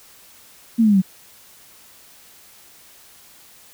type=linear sweep; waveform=sine; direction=down; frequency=235.2 to 182.1 Hz; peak=-11 dBFS; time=0.78-1.02 s; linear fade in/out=20 ms; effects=white hiss -48 dBFS RMS until 3.73 s